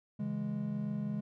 triangle chord, C# minor, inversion none, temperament equal, 138.59 / 164.81 / 207.7 Hz, C#3 / E3 / G#3, 0 / 0 / 0 cents, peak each -38 / -39 / -33 dBFS, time 0.19-1.21 s, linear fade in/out 10 ms, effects none

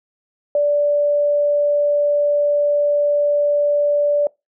sine tone, 583 Hz, D5, 13 cents flat, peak -13 dBFS, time 0.55-4.27 s, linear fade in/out 2 ms, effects noise-tail reverb RT60 0.2 s tail -23 dB re dry

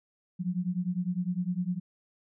sine beating tone pair, 174.61 / 184.51 Hz, F3 / F#3, 0 / -5 cents, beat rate 9.9 Hz, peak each -31 dBFS, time 0.39-1.8 s, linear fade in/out 20 ms, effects none

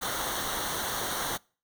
pink noise with comb filter, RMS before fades -32 dBFS, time 0.01-1.38 s, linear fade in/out 20 ms, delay 0.4 ms, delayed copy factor -0.75, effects noise-tail reverb RT60 0.4 s tail -26 dB re dry

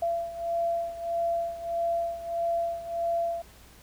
sine beating tone pair, 678 / 679.6 Hz, E5 / F5, +49 / -47 cents, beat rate 1.6 Hz, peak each -28 / -32 dBFS, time 0.02-3.42 s, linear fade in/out 5 ms, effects added 60 Hz sine -55 dBFS peak until 3.82 s + pink hiss -54 dBFS RMS until 3.82 s

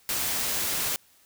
white noise, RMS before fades -28 dBFS, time 0.09-0.96 s, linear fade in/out 0 ms, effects white hiss -60 dBFS RMS until 1.25 s

